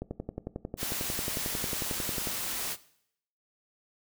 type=click train; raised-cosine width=2 ms; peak=-21 dBFS; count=26; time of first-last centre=0.02-2.272 s; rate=11.1 Hz
type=noise; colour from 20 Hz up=white; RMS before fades=-34 dBFS; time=0.77-2.77 s; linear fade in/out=50 ms
effects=noise-tail reverb RT60 0.7 s tail -18 dB re dry